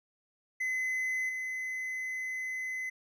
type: tone with level steps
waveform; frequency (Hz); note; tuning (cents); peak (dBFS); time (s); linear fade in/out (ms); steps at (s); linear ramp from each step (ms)
triangle; 2034; C7; -50; -28 / -32; 0.6-2.9; 10; 1.29; 2
effects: none